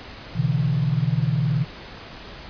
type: tone cluster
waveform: sine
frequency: 122.9 / 142 / 162.4 Hz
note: B2 / C#3 / E3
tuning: -8 / +42 / -26 cents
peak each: -23 dBFS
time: 0.35-1.65 s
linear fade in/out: 20 ms
effects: pink hiss -39 dBFS RMS until 2.49 s + resampled to 11025 Hz